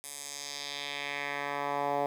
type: tone with band-pass filter sweep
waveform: 10% pulse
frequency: 142.8 Hz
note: D3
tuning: 48 cents flat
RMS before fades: -35 dBFS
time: 0.04-2.06 s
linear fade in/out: 0 ms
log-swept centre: 10000 to 680 Hz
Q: 1.7
effects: 9-bit